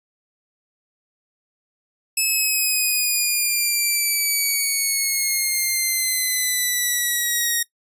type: exponential sweep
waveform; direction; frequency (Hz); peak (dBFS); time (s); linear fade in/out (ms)
5% pulse; down; 2603 to 1871; -9; 2.17-7.63; 5
effects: noise-tail reverb RT60 0.1 s tail -20 dB re dry + resampled to 32000 Hz